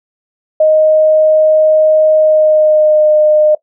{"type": "tone with pitch glide", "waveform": "sine", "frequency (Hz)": [622.3, 609.8], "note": ["D#5", "D#5"], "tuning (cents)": [0, -35], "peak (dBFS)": -5, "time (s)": [0.6, 3.55], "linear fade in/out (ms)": 5, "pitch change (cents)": -35, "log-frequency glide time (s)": [2.16, 3.14], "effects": ["noise-tail reverb RT60 0.1 s tail -19 dB re dry"]}